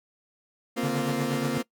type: chord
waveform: 30% pulse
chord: Bb suspended second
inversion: none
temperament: equal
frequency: 233.1 / 261.6 / 349.2 Hz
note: Bb3 / C4 / F4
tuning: 0 / 0 / 0 cents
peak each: -27 / -28 / -32 dBFS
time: 0.76-1.63 s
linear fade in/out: 20 ms
type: tone with tremolo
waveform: 45% pulse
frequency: 144 Hz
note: D3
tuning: 34 cents flat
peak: -26 dBFS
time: 0.83-1.58 s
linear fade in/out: 5 ms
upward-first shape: triangle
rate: 8.4 Hz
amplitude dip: 85%
effects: noise-tail reverb RT60 0.1 s tail -20 dB re dry